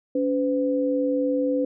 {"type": "tone pair together", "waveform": "sine", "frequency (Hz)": [282.8, 506.1], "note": ["C#4", "B4"], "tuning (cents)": [35, 42], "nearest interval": "minor seventh", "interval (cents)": 1007, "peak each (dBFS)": -23, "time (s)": [0.15, 1.65], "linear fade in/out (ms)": 5, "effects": []}